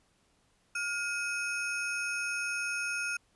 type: ring-modulated tone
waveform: square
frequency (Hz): 1975.5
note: B6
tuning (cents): 0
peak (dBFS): -29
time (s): 0.75-3.17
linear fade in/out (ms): 5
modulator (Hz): 555
effects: pink hiss -70 dBFS RMS until 3.35 s + resampled to 24000 Hz